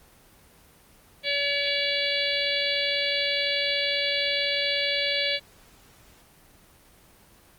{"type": "harmonic tone", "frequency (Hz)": 569, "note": "C#5", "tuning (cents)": 45, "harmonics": [1, 3, 4, 5, 6, 7, 8], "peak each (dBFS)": [-31, -34, -29, -32, -29, -31, -34], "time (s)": [1.23, 5.4], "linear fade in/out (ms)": 50, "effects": ["pink hiss -55 dBFS RMS until 7.58 s", "Opus 24 kbps"]}